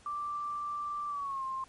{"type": "tone with pitch glide", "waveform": "sine", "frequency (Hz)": [1174.7, 1058.7], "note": ["D6", "C6"], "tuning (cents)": [0, 20], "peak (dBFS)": -33, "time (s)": [0.06, 1.64], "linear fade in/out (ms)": 2, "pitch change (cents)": -180, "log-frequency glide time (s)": [1.08, 1.44], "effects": ["pink hiss -60 dBFS RMS until 1.68 s", "MP3 48 kbps"]}